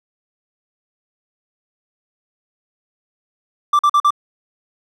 triangle tone bursts, 1174 Hz, D6, 1 cent flat, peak -8 dBFS, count 4, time 3.73-4.106 s, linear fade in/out 5 ms, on 61 ms, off 44 ms, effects none

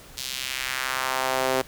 sawtooth tone with high-pass filter sweep, 130.81 Hz, C3, in tune, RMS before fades -27 dBFS, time 0.17-1.62 s, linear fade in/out 10 ms, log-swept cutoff 4300 to 430 Hz, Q 1.4, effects pink hiss -47 dBFS RMS until 1.67 s

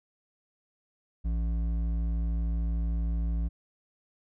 triangle tone with hard clipping, 56.6 Hz, A1, 50 cents sharp, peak -28 dBFS, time 1.24-3.49 s, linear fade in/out 20 ms, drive 12 dB, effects none

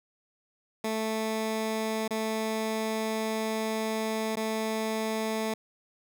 15% pulse tone with dropouts, 220 Hz, A3, in tune, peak -22 dBFS, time 0.84-5.54 s, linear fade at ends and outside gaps 5 ms, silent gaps 2.079-2.107 / 4.357-4.368 s, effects none

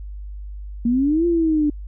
sine exponential two-way sweep, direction up then down, 229.8 to 347.6 to 292.1 Hz, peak -15 dBFS, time 0.85-1.7 s, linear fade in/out 5 ms, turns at 1.26 s, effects added 50 Hz sine -30 dBFS peak until 1.87 s

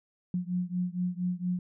sine beating tone pair, 177.7 / 182 Hz, F3 / F#3, +30 / -28 cents, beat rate 4.3 Hz, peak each -31 / -32 dBFS, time 0.34-1.59 s, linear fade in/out 2 ms, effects none

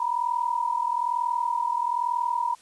sine tone pair together, 940.9 / 982 Hz, A#5 / B5, +16 / -10 cents, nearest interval minor second, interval 74 cents, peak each -26 dBFS, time 0-2.55 s, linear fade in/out 5 ms, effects white hiss -55 dBFS RMS until 2.61 s + resampled to 24000 Hz

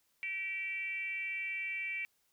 sine tone with frequency modulation, 2323 Hz, D7, 20 cents flat, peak -35 dBFS, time 0.23-2.05 s, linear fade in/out 0 ms, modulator 392 Hz, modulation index 0.63, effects white hiss -75 dBFS RMS until 2.32 s

